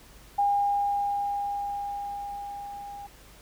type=tone with level ramp; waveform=sine; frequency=809 Hz; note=G#5; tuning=46 cents flat; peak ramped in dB=-20 to -38 dBFS; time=0.38-3.07 s; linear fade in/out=10 ms; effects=added 50 Hz sine -53 dBFS peak until 3.41 s + pink hiss -53 dBFS RMS until 3.41 s